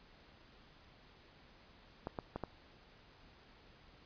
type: clicks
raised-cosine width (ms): 1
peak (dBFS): -25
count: 4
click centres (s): 2.071 / 2.188 / 2.36 / 2.437
effects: pink hiss -62 dBFS RMS until 4.05 s + resampled to 11025 Hz